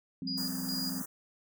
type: chord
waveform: sine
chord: F suspended second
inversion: none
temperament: equal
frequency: 174.61 / 196 / 261.6 Hz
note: F3 / G3 / C4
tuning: 0 / 0 / 0 cents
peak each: -41 / -40 / -37 dBFS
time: 0.22-1.02 s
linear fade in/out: 2 ms
type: tone with tremolo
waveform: sine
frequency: 4890 Hz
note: D#8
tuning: 31 cents flat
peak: -34 dBFS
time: 0.27-1 s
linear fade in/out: 5 ms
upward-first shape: square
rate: 2.4 Hz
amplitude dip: 70%
type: band-stop noise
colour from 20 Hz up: white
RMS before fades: -41 dBFS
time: 0.37-1.06 s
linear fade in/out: 10 ms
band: 1800 to 5800 Hz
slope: 96 dB/octave
effects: none